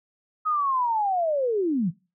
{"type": "linear sweep", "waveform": "sine", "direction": "down", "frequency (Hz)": [1272, 153.3], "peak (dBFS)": -21, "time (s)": [0.45, 1.91], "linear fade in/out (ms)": 20, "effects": ["noise-tail reverb RT60 0.3 s tail -22 dB re dry"]}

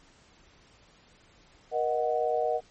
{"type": "chord", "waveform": "sine", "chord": "D# minor", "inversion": "second", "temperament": "equal with one note detuned", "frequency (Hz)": [474.6, 622.3, 740], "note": ["A#4", "D#5", "F#5"], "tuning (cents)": [31, 0, 0], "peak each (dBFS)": -29, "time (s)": [1.71, 2.61], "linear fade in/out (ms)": 50, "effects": ["pink hiss -59 dBFS RMS until 2.7 s", "MP3 32 kbps"]}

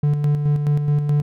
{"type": "tone with tremolo", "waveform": "triangle", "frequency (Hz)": 146.83, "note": "D3", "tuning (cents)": 0, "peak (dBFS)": -12, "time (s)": [0.03, 1.22], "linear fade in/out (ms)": 5, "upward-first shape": "square", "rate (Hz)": 4.7, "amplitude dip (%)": 45, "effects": []}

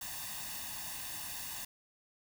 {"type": "noise with comb filter", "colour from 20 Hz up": "white", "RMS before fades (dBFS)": -42, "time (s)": [0.01, 1.65], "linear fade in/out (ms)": 5, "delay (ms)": 1.1, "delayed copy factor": 0.8, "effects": []}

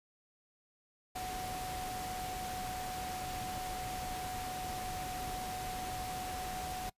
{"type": "tone in noise", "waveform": "sine", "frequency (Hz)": 740, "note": "F#5", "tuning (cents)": 0, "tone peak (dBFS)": -39, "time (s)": [1.15, 6.9], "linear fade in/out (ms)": 10, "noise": "pink", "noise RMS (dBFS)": -43, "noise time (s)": [1.15, 6.9], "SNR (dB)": 1, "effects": ["noise-tail reverb RT60 0.1 s tail -22 dB re dry", "resampled to 32000 Hz"]}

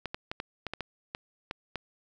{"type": "clicks", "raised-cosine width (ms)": 0.3, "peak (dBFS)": -18, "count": 10, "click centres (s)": [0.057, 0.145, 0.315, 0.401, 0.667, 0.736, 0.807, 1.149, 1.511, 1.757], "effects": []}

